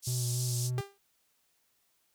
pink band-pass noise, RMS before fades -38 dBFS, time 0.02-0.71 s, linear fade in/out 50 ms, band 5100 to 11000 Hz, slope 24 dB/octave
triangle tone with vibrato, 123.47 Hz, B2, in tune, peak -28 dBFS, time 0.07-0.81 s, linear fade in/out 5 ms, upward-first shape sine, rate 3.5 Hz, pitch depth 27 cents each way
sawtooth tone with exponential decay, 398.3 Hz, G4, 28 cents sharp, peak -28 dBFS, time 0.78-0.98 s, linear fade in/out 0 ms, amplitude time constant 42 ms
effects white hiss -73 dBFS RMS until 2.14 s

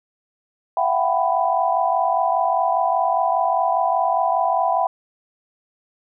sine tone cluster, 670 / 737 / 782 / 993 Hz, E5 / F#5 / G5 / B5, +28 / -7 / -4 / +9 cents, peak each -22 dBFS, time 0.77-4.87 s, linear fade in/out 2 ms, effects none

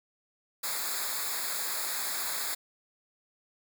white noise with comb filter, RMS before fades -33 dBFS, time 0.63-2.55 s, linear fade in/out 10 ms, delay 0.34 ms, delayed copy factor -0.95, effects none

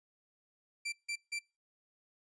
sawtooth tone bursts, 2349 Hz, D7, in tune, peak -32 dBFS, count 3, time 0.85-1.392 s, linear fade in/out 10 ms, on 74 ms, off 160 ms, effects noise-tail reverb RT60 0.3 s tail -25 dB re dry + resampled to 22050 Hz

